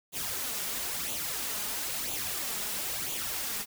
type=noise with flanger; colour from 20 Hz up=white; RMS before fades=-34 dBFS; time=0.12-3.66 s; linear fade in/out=50 ms; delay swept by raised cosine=0.28 to 4.88 ms; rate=1 Hz; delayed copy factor=+0.6; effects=none

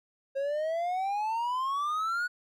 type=exponential sweep; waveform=triangle; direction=up; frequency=538 to 1478 Hz; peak=-26 dBFS; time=0.35-2.28 s; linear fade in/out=20 ms; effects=none

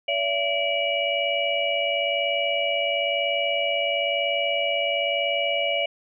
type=tone cluster; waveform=sine; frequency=570 / 671 / 2314 / 2908 Hz; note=C#5 / E5 / D7 / F#7; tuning=+48 / +31 / -26 / -31 cents; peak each=-27 dBFS; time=0.08-5.86 s; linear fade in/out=5 ms; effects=none

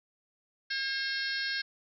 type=harmonic tone; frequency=538 Hz; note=C5; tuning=48 cents sharp; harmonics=3 / 4 / 5 / 6 / 7 / 8 / 9 / 10; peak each=-33 / -42 / -45 / -44 / -42 / -37 / -43 / -41 dBFS; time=0.7-1.62 s; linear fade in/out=10 ms; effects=none

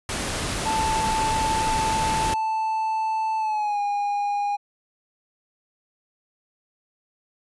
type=noise; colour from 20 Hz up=pink; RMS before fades=-27 dBFS; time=0.09-2.34 s; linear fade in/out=2 ms
type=tone with pitch glide; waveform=triangle; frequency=880 to 816.3 Hz; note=A5 to G#5; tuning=0 to -30 cents; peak=-20 dBFS; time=0.65-4.57 s; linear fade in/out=20 ms; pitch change=-130 cents; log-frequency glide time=3.38-3.8 s
effects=resampled to 24000 Hz

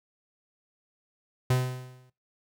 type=tone with exponential decay; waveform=45% pulse; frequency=127.3 Hz; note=C3; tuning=47 cents flat; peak=-20 dBFS; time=1.5-2.1 s; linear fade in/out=5 ms; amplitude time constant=130 ms; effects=noise-tail reverb RT60 0.2 s tail -17 dB re dry

